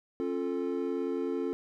triangle chord, Db augmented, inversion none, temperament equal with one note detuned, 271 / 349.2 / 440 Hz, Db4 / F4 / A4, -39 / 0 / 0 cents, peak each -32 dBFS, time 0.2-1.53 s, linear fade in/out 0 ms, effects none

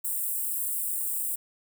white high-pass noise, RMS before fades -30 dBFS, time 0.04-1.36 s, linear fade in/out 10 ms, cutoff 7800 Hz, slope 96 dB/octave, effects none

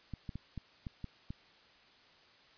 clicks, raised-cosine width 5 ms, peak -28 dBFS, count 7, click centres 0.137 / 0.292 / 0.356 / 0.577 / 0.868 / 1.043 / 1.305 s, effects white hiss -62 dBFS RMS until 2.57 s + resampled to 11025 Hz

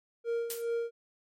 triangle tone with tremolo, 466.2 Hz, A#4, in tune, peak -26 dBFS, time 0.24-0.91 s, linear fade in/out 50 ms, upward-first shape sine, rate 2.5 Hz, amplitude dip 70%
blue noise with exponential decay, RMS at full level -32 dBFS, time 0.5-0.74 s, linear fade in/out 2 ms, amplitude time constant 52 ms
effects MP3 64 kbps

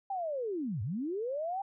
sine linear two-way sweep, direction down then up, 804 to 92 to 804 Hz, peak -32 dBFS, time 0.1-1.62 s, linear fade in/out 5 ms, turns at 0.82 s, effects none

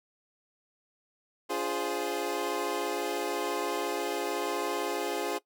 25% pulse chord, D half-diminished seventh, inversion none, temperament equal with one note detuned, 288.8 / 349.2 / 415.3 / 523.3 Hz, D4 / F4 / Ab4 / C5, -29 / 0 / 0 / 0 cents, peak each -35 / -31 / -30 / -33 dBFS, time 1.49-5.39 s, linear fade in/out 20 ms, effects noise-tail reverb RT60 0.1 s tail -19 dB re dry

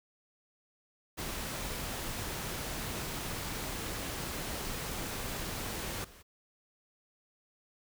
pink noise with level steps, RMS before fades -38 / -55 dBFS, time 1.17-6.23 s, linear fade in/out 20 ms, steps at 6.04 s, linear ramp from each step 5 ms, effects none

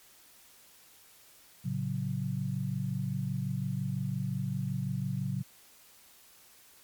sine chord, F# minor, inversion first, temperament equal with one note detuned, 112.9 / 138.59 / 185 Hz, A2 / C#3 / F#3, +45 / 0 / 0 cents, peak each -36 / -33 / -35 dBFS, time 1.64-5.43 s, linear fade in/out 20 ms, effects white hiss -58 dBFS RMS until 6.83 s + MP3 96 kbps

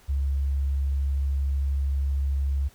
sine tone with vibrato, 69 Hz, C#2, 7 cents flat, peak -22 dBFS, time 0.08-2.69 s, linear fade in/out 20 ms, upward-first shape triangle, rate 13 Hz, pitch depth 8 cents each way, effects pink hiss -56 dBFS RMS until 2.74 s

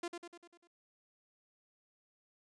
sawtooth tone with echo, 345 Hz, F4, 21 cents flat, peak -33 dBFS, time 0.03-0.08 s, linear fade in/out 5 ms, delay 99 ms, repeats 6, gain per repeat -5 dB, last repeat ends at 0.674 s, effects resampled to 22050 Hz

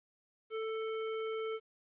square tone, 442.2 Hz, A4, 9 cents sharp, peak -36 dBFS, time 0.5-1.6 s, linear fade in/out 50 ms, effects resampled to 8000 Hz + 12-bit

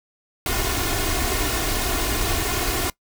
pink noise with comb filter, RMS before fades -23 dBFS, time 0.46-2.9 s, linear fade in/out 2 ms, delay 2.8 ms, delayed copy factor +0.7, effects noise-tail reverb RT60 0.1 s tail -21 dB re dry

